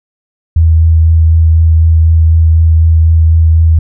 sine tone with vibrato, 81 Hz, E2, 30 cents flat, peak -3 dBFS, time 0.56-3.79 s, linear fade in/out 5 ms, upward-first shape triangle, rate 4 Hz, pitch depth 16 cents each way, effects none

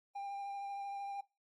triangle tone with vibrato, 798 Hz, G5, 31 cents sharp, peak -38 dBFS, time 0.15-1.21 s, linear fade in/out 10 ms, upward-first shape triangle, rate 13 Hz, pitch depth 17 cents each way, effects noise-tail reverb RT60 0.3 s tail -21 dB re dry + AAC 32 kbps

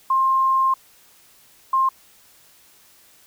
sine tone pair in turn, 1060 / 1060 Hz, C6 / C6, +22 / +22 cents, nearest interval unison, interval 0 cents, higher neither, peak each -15 dBFS, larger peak neither, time 0.1-0.74 / 1.73-1.89 s, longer first, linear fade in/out 5 ms, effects white hiss -53 dBFS RMS until 3.26 s

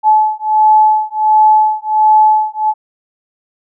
sine beating tone pair, 860 / 861.4 Hz, A5 / A5, -40 / -37 cents, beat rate 1.4 Hz, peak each -10 dBFS, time 0.03-2.74 s, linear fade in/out 50 ms, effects none

